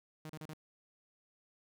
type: tone bursts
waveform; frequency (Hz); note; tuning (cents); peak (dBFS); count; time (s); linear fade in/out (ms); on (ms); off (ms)
sawtooth; 155.56; D#3; 0; -40; 4; 0.25-0.535; 2; 45; 35
effects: none